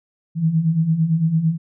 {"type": "beating tone pair", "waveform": "sine", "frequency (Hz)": [155.56, 164.46], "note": ["D#3", "E3"], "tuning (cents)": [0, -4], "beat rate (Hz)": 8.9, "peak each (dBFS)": [-22, -16], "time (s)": [0.35, 1.58], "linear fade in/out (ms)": 50, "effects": []}